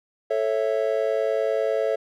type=chord; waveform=triangle; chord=A major; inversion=none; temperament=just; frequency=440 / 550 / 660 Hz; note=A4 / C#5 / E5; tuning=0 / -14 / +2 cents; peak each=-23 / -23 / -24 dBFS; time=0.3-1.96 s; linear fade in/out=10 ms; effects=none